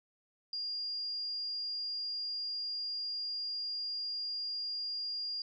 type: tone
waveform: sine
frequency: 4818 Hz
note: D8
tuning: 43 cents sharp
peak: -35 dBFS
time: 0.53-5.42 s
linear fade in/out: 2 ms
effects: none